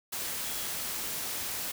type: tone in noise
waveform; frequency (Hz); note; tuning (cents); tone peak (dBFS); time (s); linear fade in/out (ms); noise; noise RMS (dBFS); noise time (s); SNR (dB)
sine; 3333; G#7; +5; -46; 0.44-0.67; 10; white; -35; 0.12-1.72; -14
effects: none